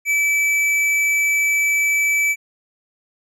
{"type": "tone with tanh clipping", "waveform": "sine", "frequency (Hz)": 2307, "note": "D7", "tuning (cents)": -31, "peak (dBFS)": -17, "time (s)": [0.05, 2.36], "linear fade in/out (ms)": 50, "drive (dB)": 13, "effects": []}